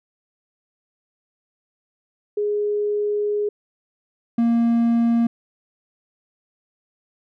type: tone pair in turn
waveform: sine / triangle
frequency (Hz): 415.3 / 233.1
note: G#4 / A#3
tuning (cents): 0 / 0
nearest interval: minor seventh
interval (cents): 1000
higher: first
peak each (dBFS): -19 / -13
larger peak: second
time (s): 2.37-3.49 / 4.38-5.27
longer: first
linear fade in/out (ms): 5
effects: none